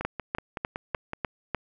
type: two click trains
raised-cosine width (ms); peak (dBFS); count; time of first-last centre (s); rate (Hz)
0.5; -12 / -17; 6 / 7; 0.05-1.547 / 0.01-1.134; 3.34 / 5.34
effects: none

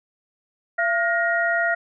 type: tone cluster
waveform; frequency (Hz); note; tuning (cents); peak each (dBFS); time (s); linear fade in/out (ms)
sine; 679 / 1425 / 1879; F5 / F6 / A#6; -49 / +34 / +13; -23; 0.78-1.75; 10
effects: none

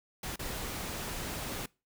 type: noise with dropouts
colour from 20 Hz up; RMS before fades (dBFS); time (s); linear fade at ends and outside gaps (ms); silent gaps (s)
pink; -38; 0.23-1.66; 5; 0.36-0.392
effects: noise-tail reverb RT60 0.3 s tail -24 dB re dry

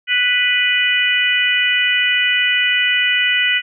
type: harmonic tone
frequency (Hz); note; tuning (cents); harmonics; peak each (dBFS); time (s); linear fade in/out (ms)
493.9; B4; 0; 3 / 4 / 5 / 6; -21 / -17 / -19 / -18; 0.07-3.62; 50
effects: none

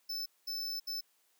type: tone bursts at uneven times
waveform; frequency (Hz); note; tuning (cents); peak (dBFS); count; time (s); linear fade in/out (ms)
square; 5274; E8; 0; -36; 3; 0.09-0.26 / 0.47-0.8 / 0.87-1.01; 10
effects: white hiss -72 dBFS RMS until 1.39 s + high-pass 300 Hz 12 dB/octave

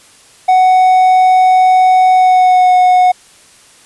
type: tone with pitch glide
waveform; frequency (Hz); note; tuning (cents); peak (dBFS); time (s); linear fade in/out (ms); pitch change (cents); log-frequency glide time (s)
triangle; 743 to 731.1; F#5 to F#5; +7 to -21; -3; 0.48-3.12; 10; -28; 2.12-2.75
effects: white hiss -43 dBFS RMS until 3.85 s + resampled to 24000 Hz

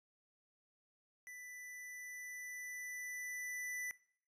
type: tone with level ramp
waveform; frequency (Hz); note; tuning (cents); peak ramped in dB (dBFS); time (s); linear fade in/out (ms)
square; 1986; B6; +9; -50 to -40; 1.27-3.91; 0
effects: noise-tail reverb RT60 0.6 s tail -21 dB re dry + resampled to 32000 Hz

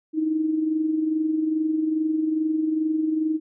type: tone with amplitude modulation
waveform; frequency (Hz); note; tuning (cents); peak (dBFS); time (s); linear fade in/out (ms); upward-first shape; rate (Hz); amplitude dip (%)
sine; 313.9; D#4; +15; -18; 0.13-3.4; 50; sine; 22.4; 50
effects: none

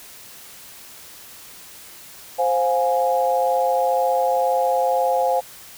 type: chord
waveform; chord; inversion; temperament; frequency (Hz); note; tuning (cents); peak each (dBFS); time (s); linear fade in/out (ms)
sine; F minor; second; equal with one note detuned; 523.3 / 708.6 / 830.6; C5 / F5 / Ab5; 0 / +25 / 0; -20 / -21 / -22; 2.38-5.41; 20
effects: white hiss -42 dBFS RMS until 5.77 s

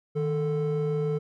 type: tone pair together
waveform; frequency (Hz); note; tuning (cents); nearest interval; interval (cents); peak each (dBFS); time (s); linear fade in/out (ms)
triangle; 155.56 / 440; D#3 / A4; 0 / 0; octave + tritone; 1800; -24; 0.15-1.19; 20
effects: tanh soft clip ceiling -19 dBFS

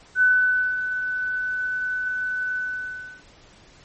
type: tone with ADSR envelope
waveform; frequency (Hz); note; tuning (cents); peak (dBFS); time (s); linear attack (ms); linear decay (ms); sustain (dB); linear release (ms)
sine; 1500; F#6; +23; -13; 0.15-3.23; 66; 550; -10; 680
effects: pink hiss -51 dBFS RMS until 3.84 s + MP3 32 kbps

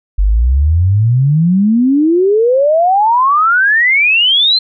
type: exponential sweep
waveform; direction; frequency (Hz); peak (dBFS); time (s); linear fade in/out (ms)
sine; up; 46.25 to 4186; -7; 0.18-4.59; 10
effects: none

